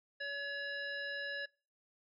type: harmonic tone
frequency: 566 Hz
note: C#5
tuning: 36 cents sharp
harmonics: 1 / 3 / 5 / 7 / 9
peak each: -46 / -39 / -51 / -50 / -52 dBFS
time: 0.2-1.46 s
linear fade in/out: 10 ms
effects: noise-tail reverb RT60 0.4 s tail -26 dB re dry